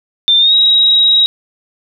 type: tone with pitch glide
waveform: sine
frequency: 3584 to 3819 Hz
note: A7 to A#7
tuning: +31 to +41 cents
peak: -6 dBFS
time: 0.28-1.26 s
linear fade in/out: 0 ms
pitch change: +110 cents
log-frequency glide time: 0.39-0.54 s
effects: none